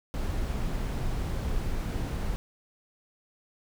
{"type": "noise", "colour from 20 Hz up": "brown", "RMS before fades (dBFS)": -30, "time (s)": [0.14, 2.36], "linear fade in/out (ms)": 0, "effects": []}